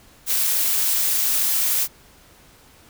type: noise with amplitude modulation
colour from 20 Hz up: blue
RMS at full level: -18 dBFS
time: 0.26-1.88 s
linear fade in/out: 50 ms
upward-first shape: sine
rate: 273 Hz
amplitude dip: 50%
effects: pink hiss -51 dBFS RMS until 2.89 s